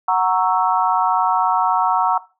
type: chord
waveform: sine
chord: F# dominant seventh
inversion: none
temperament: equal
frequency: 740 / 932.3 / 1108.7 / 1318.5 Hz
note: F#5 / A#5 / C#6 / E6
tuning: 0 / 0 / 0 / 0 cents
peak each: -19 / -18 / -21 / -22 dBFS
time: 0.08-2.18 s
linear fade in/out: 5 ms
effects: noise-tail reverb RT60 0.3 s tail -18 dB re dry